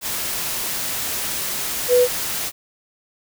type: tone in noise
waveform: sine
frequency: 493.9 Hz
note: B4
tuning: in tune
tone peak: -11 dBFS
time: 1.88-2.08 s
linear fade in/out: 50 ms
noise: white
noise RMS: -25 dBFS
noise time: 0.01-2.52 s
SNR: +11 dB
effects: none